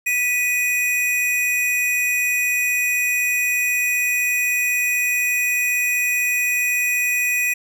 square tone pair together, 1964.1 / 2489 Hz, B6 / D#7, -10 / 0 cents, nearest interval major third, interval 410 cents, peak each -26 / -19 dBFS, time 0.06-7.54 s, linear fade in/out 10 ms, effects none

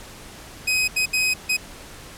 sawtooth tone bursts at uneven times, 2521 Hz, D#7, 22 cents sharp, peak -15 dBFS, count 4, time 0.67-0.88 / 0.96-1.06 / 1.13-1.34 / 1.49-1.57 s, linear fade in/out 10 ms, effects pink hiss -41 dBFS RMS until 2.17 s + low-pass 12000 Hz 12 dB/octave

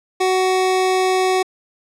25% pulse tone, 373.3 Hz, F#4, 15 cents sharp, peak -11 dBFS, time 0.2-1.43 s, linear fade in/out 10 ms, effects low-pass 9000 Hz 12 dB/octave

